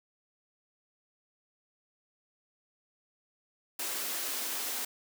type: high-pass noise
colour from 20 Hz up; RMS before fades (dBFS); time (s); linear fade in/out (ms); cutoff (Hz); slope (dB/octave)
white; -35; 3.79-4.85; 5; 220; 96
effects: none